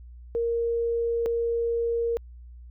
sine tone pair in turn, 466.2 / 466.2 Hz, A#4 / A#4, 0 / 0 cents, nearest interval unison, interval 0 cents, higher neither, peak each -23 dBFS, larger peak neither, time 0.35-1.26 / 1.26-2.17 s, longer neither, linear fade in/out 0 ms, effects added 60 Hz sine -42 dBFS peak until 2.7 s

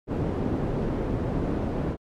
white low-pass noise, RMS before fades -27 dBFS, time 0.07-1.97 s, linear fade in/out 50 ms, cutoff 340 Hz, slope 12 dB/octave, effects MP3 64 kbps

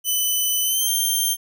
5% pulse tone with pitch glide, 3008 to 3161 Hz, F#7 to G7, +28 to +14 cents, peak -11 dBFS, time 0.04-1.37 s, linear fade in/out 50 ms, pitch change +86 cents, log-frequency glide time 0.63-0.88 s, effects none

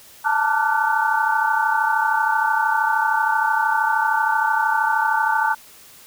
sine tone cluster, 872 / 905 / 1169 / 1410 / 1505 Hz, A5 / A5 / D6 / F6 / F#6, -16 / +48 / -8 / +16 / +29 cents, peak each -21 / -22 / -27 / -26 / -22 dBFS, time 0.24-5.55 s, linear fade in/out 20 ms, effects white hiss -46 dBFS RMS until 6.06 s

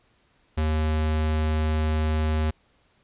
square tone, 77.78 Hz, D#2, in tune, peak -22 dBFS, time 0.57-2.51 s, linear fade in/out 10 ms, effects pink hiss -64 dBFS RMS until 3.03 s + resampled to 8000 Hz

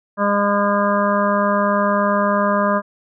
harmonic tone, 203.2 Hz, G#3, 38 cents flat, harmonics 1 / 2 / 3 / 5 / 6 / 7 / 8, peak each -20 / -29 / -19 / -21 / -22 / -31 / -26 dBFS, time 0.17-2.82 s, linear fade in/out 50 ms, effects none

